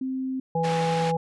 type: tone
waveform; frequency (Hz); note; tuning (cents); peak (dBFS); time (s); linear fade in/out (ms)
sine; 261.6; C4; 0; -26; 0.01-0.4; 5
type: harmonic tone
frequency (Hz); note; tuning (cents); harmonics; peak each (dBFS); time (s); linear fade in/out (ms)
164.81; E3; 0; 1 / 3 / 5; -26 / -26 / -26; 0.55-1.17; 5
type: band-pass noise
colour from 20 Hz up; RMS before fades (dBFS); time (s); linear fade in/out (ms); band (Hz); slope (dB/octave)
white; -35; 0.63-1.12; 20; 120 to 3100; 12
effects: resampled to 24000 Hz